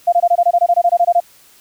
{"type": "tone bursts", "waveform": "sine", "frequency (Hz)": 695, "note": "F5", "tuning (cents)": -9, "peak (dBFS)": -8, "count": 15, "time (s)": [0.07, 1.203], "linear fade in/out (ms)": 10, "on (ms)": 55, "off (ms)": 22, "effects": ["white hiss -48 dBFS RMS until 1.6 s"]}